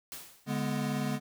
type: noise with exponential decay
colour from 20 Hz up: white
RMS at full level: -40 dBFS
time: 0.12-0.63 s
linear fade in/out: 0 ms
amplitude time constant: 110 ms
type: chord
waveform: square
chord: G# diminished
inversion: second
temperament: equal with one note detuned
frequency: 144.56 / 207.7 / 246.9 Hz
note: D3 / G#3 / B3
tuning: -27 / 0 / 0 cents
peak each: -35 dBFS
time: 0.46-1.2 s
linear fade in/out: 50 ms
effects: none